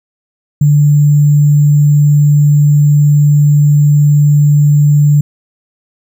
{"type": "tone with sample-and-hold", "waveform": "sine", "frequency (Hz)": 146.83, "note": "D3", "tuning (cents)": 0, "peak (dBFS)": -4, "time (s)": [0.61, 5.21], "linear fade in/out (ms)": 5, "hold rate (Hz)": 7350, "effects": []}